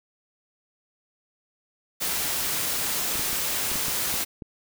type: noise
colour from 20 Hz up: white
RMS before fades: -27 dBFS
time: 2-4.25 s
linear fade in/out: 20 ms
type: clicks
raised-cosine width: 3 ms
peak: -24 dBFS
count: 8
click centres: 3.156 / 3.195 / 3.33 / 3.716 / 3.757 / 3.883 / 4.141 / 4.422 s
effects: none

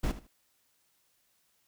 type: noise with echo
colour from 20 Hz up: brown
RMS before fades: -29 dBFS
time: 0.03-0.12 s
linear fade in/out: 10 ms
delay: 77 ms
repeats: 2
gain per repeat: -14 dB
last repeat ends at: 0.274 s
effects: white hiss -72 dBFS RMS until 1.67 s

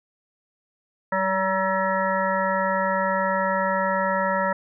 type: harmonic tone with a mistuned harmonic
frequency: 190.1 Hz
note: F#3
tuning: 47 cents sharp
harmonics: 1 / 3 / 5 / 7 / 9 / 10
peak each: -30 / -25 / -25 / -28 / -31 / -31 dBFS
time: 1.12-4.53 s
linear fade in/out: 5 ms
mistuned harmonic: 1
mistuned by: +18 cents
effects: none

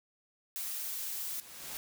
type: noise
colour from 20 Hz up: blue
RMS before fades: -38 dBFS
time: 0.56-1.4 s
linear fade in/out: 0 ms
type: noise with exponential growth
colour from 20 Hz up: white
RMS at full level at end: -40 dBFS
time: 0.71-1.77 s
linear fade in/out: 0 ms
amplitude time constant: 230 ms
effects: none

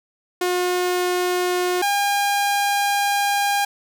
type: tone pair in turn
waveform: sawtooth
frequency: 359.8 / 807.7 Hz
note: F#4 / G#5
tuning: -48 / -48 cents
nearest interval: octave + major second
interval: 1400 cents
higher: second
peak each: -15 / -14 dBFS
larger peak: second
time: 0.41-1.82 / 1.82-3.65 s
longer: second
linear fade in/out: 5 ms
effects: none

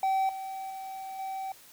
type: tone with level steps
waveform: triangle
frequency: 769 Hz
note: G5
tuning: 33 cents flat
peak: -22 / -33 / -35 / -31 dBFS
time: 0.03-1.52 s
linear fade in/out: 2 ms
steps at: 0.29 / 0.7 / 1.19 s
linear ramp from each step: 2 ms
effects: white hiss -54 dBFS RMS until 1.72 s

